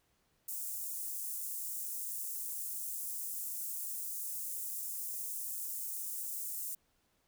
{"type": "high-pass noise", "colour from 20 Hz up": "white", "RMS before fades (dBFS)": -40, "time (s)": [0.48, 6.75], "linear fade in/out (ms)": 5, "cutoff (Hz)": 7500, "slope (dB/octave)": 24, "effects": ["pink hiss -75 dBFS RMS until 7.27 s"]}